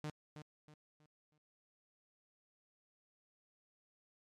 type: tone with echo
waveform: sawtooth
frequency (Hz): 151.5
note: D#3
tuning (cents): -46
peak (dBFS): -36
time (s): 0.04-0.1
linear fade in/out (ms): 0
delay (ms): 320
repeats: 4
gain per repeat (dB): -9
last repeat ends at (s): 1.38
effects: low-pass 8000 Hz 12 dB/octave + MP3 96 kbps